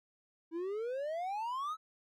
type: exponential sweep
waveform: triangle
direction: up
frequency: 320 to 1318.5 Hz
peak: -33 dBFS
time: 0.51-1.77 s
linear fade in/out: 50 ms
effects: none